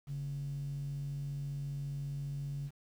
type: tone with band-pass filter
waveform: square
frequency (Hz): 47.35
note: F#1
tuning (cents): +41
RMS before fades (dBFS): -39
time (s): 0.06-2.71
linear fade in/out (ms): 50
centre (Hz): 140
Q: 5.9
effects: 10-bit